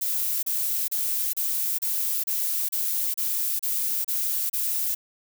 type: noise bursts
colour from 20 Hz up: violet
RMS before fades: -26 dBFS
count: 11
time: 0.01-4.95 s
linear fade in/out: 10 ms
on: 420 ms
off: 32 ms
effects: none